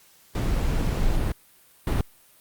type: noise bursts at uneven times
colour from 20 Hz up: brown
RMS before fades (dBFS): -23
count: 2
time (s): 0.35-1.32 / 1.87-2.01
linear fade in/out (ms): 2
effects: white hiss -56 dBFS RMS until 2.4 s + Opus 48 kbps